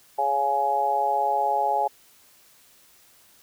harmonic tone, 139.7 Hz, C#3, 14 cents sharp, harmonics 3 / 4 / 5 / 6, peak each -33 / -29 / -27 / -22 dBFS, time 0.18-1.88 s, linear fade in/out 10 ms, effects white hiss -56 dBFS RMS until 3.42 s

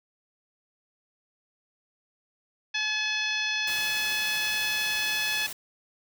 harmonic tone, 856 Hz, A5, 48 cents flat, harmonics 1 / 2 / 3 / 4 / 5 / 6 / 7, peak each -42 / -31 / -30 / -32 / -37 / -38 / -40 dBFS, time 2.74-5.47 s, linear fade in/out 10 ms
white noise, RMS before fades -37 dBFS, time 3.67-5.53 s, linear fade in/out 5 ms
effects none

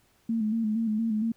sine tone with vibrato, 220.8 Hz, A3, 6 cents sharp, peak -24 dBFS, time 0.29-1.32 s, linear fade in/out 5 ms, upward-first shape square, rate 4.3 Hz, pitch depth 53 cents each way, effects pink hiss -65 dBFS RMS until 1.36 s

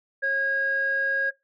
sine tone pair together, 545.4 / 1637 Hz, C#5 / G#6, -28 / -25 cents, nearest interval octave + perfect fifth, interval 1903 cents, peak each -30 / -22 dBFS, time 0.22-1.31 s, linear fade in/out 20 ms, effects noise-tail reverb RT60 0.2 s tail -18 dB re dry + tanh soft clip ceiling -15 dBFS

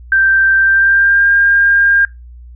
sine tone with pitch glide, 1568 to 1606.5 Hz, G6 to G6, 0 to +42 cents, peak -7 dBFS, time 0.12-2.05 s, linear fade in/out 2 ms, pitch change +42 cents, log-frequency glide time 0.6-1.3 s, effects noise-tail reverb RT60 0.2 s tail -21 dB re dry + added 60 Hz sine -32 dBFS peak until 2.55 s

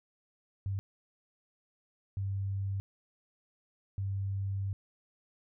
sine tone bursts at uneven times, 98 Hz, G2, in tune, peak -31 dBFS, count 3, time 0.66-0.79 / 2.17-2.8 / 3.98-4.73 s, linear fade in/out 0 ms, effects none

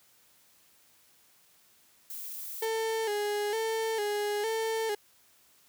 violet noise, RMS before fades -40 dBFS, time 2.1-2.65 s, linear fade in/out 2 ms
35% pulse tone with vibrato, 430 Hz, A4, 40 cents flat, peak -27 dBFS, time 2.62-4.95 s, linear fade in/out 5 ms, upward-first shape square, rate 1.1 Hz, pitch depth 65 cents each way
effects white hiss -63 dBFS RMS until 5.68 s + high-pass 60 Hz 12 dB/octave

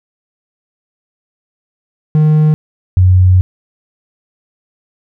triangle / sine tone pair in turn, 153.7 / 92 Hz, D#3 / F#2, -21 / -9 cents, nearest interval major sixth, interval 888 cents, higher first, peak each -4 dBFS, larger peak neither, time 2.15-2.54 / 2.97-3.41 s, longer second, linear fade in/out 0 ms, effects none

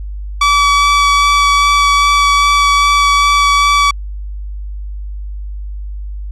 sawtooth tone with vibrato, 1146 Hz, D6, 43 cents flat, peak -4 dBFS, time 0.41-3.91 s, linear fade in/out 5 ms, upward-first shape sine, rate 2.5 Hz, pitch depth 8 cents each way, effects added 50 Hz sine -21 dBFS peak until 6.31 s + low-pass 6000 Hz 12 dB/octave

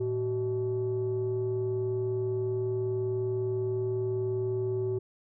sine tone pair together, 112.3 / 377.7 Hz, A2 / F#4, +36 / +36 cents, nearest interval octave + major sixth, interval 2100 cents, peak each -31 / -27 dBFS, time 0-4.99 s, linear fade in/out 10 ms, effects tanh soft clip ceiling -23 dBFS

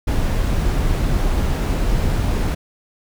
brown noise, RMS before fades -18 dBFS, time 0.07-2.55 s, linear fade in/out 10 ms, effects none

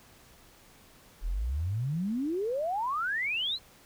sine exponential sweep, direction up, 36.32 to 4241 Hz, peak -28 dBFS, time 1.21-3.59 s, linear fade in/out 50 ms, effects pink hiss -57 dBFS RMS until 3.85 s

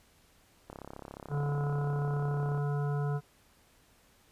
click train, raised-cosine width 1 ms, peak -29 dBFS, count 65, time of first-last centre 0.7-2.577 s, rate 34.1 Hz
harmonic tone, 144.2 Hz, D3, 31 cents flat, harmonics 1 / 3 / 5 / 7 / 9 / 10, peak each -29 / -39 / -43 / -46 / -48 / -49 dBFS, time 1.29-3.21 s, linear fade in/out 50 ms
effects pink hiss -64 dBFS RMS until 4.31 s + resampled to 32000 Hz

